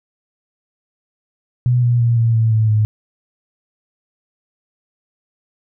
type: tone with pitch steps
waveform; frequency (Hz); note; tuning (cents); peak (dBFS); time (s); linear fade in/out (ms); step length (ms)
sine; 123.4 / 120.58 / 117.83 / 115.14 / 112.51 / 109.94 / 107.43; B2 / B2 / A#2 / A#2 / A2 / A2 / A2; -1 / -41 / +19 / -21 / +39 / -1 / -41; -11; 1.66-2.85; 0; 170
effects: none